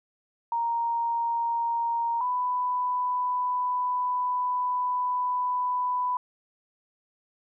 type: tone pair in turn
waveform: sine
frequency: 932.3 / 994.5 Hz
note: A#5 / B5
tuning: 0 / +12 cents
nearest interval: minor second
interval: 112 cents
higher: second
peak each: -24 dBFS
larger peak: neither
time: 0.52-2.21 / 2.21-6.17 s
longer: second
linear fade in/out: 2 ms
effects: none